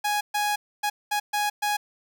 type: tone bursts at uneven times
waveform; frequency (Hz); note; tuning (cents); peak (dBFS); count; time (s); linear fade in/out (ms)
sawtooth; 830.6; G#5; 0; -19; 6; 0.04-0.21 / 0.34-0.56 / 0.83-0.9 / 1.11-1.2 / 1.33-1.5 / 1.62-1.77; 10
effects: 9-bit